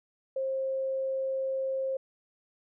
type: tone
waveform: sine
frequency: 532 Hz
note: C5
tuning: 29 cents sharp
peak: -28 dBFS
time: 0.36-1.97 s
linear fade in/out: 5 ms
effects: none